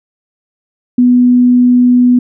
sine tone, 246.9 Hz, B3, in tune, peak -4 dBFS, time 0.98-2.19 s, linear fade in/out 5 ms, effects none

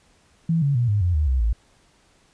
sine tone with pitch steps, 164.81 / 141.01 / 120.65 / 103.23 / 88.32 / 75.57 / 64.65 / 55.32 Hz, E3 / C#3 / B2 / G#2 / F2 / D#2 / C2 / A1, 0 / +30 / -40 / -10 / +20 / -50 / -20 / +10 cents, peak -17 dBFS, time 0.49-1.53 s, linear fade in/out 5 ms, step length 130 ms, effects pink hiss -59 dBFS RMS until 2.33 s + resampled to 22050 Hz

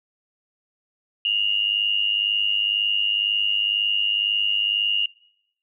sine tone pair together, 2795 / 2897 Hz, F7 / F#7, +1 / -37 cents, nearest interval minor second, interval 62 cents, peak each -22 / -22 dBFS, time 1.25-5.06 s, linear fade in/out 2 ms, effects noise-tail reverb RT60 0.8 s tail -24 dB re dry

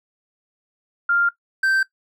sine / triangle tone pair in turn, 1396.9 / 1558.9 Hz, F6 / G6, 0 / -10 cents, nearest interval major second, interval 190 cents, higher second, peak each -15 / -14 dBFS, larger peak second, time 1.09-1.29 / 1.63-1.83 s, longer neither, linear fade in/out 5 ms, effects noise-tail reverb RT60 0.1 s tail -17 dB re dry

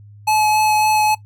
square tone with vibrato, 856 Hz, A5, 48 cents flat, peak -14 dBFS, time 0.27-1.15 s, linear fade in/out 10 ms, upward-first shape sine, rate 3.6 Hz, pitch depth 10 cents each way, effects noise-tail reverb RT60 0.1 s tail -17 dB re dry + added 103 Hz sine -39 dBFS peak until 1.25 s

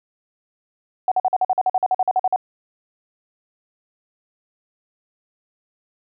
sine tone bursts, 745 Hz, F#5, 12 cents sharp, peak -14 dBFS, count 16, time 1.08-2.361 s, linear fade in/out 2 ms, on 36 ms, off 47 ms, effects none

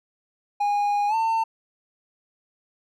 triangle tone with pitch glide, 820 to 899.4 Hz, G#5 to A5, -22 to +38 cents, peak -18 dBFS, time 0.6-1.44 s, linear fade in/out 10 ms, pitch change +160 cents, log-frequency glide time 1.08-1.15 s, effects none

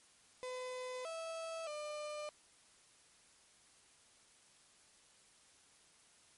35% pulse tone with pitch steps, 506 / 654 / 599 Hz, B4 / E5 / D5, +42 / -14 / +34 cents, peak -40 dBFS, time 0.43-2.29 s, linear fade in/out 0 ms, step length 620 ms, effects white hiss -66 dBFS RMS until 6.37 s + MP3 48 kbps

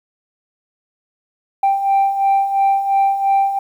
sine beating tone pair, 784 / 786.9 Hz, G5 / G5, 0 / +6 cents, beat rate 2.9 Hz, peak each -18 / -12 dBFS, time 1.63-3.59 s, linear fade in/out 5 ms, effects tanh soft clip ceiling -9 dBFS + 8-bit

